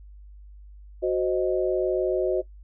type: chord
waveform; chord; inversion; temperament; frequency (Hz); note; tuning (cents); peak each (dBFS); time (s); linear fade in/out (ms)
sine; C diminished; second; equal; 370 / 523.3 / 622.3; Gb4 / C5 / Eb5; 0 / 0 / 0; -23 / -28 / -27; 1.02-2.42; 20
effects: noise-tail reverb RT60 0.1 s tail -17 dB re dry + added 50 Hz sine -43 dBFS peak until 2.63 s